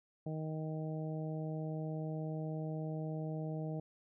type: harmonic tone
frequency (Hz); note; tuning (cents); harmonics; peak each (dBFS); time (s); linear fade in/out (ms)
156.7; D#3; +13; 1 / 2 / 3 / 4 / 5; -38 / -45 / -47 / -47 / -53; 0.26-3.8; 5
effects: none